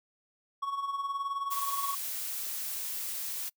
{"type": "tone with tremolo", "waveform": "triangle", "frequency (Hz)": 1112, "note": "C#6", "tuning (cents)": 5, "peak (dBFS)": -27, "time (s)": [0.62, 1.95], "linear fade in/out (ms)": 10, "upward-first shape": "sine", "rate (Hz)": 19, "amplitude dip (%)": 60}
{"type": "noise", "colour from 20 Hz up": "blue", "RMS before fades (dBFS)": -36, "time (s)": [1.5, 3.5], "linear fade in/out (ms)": 20}
{"effects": ["noise-tail reverb RT60 0.1 s tail -26 dB re dry"]}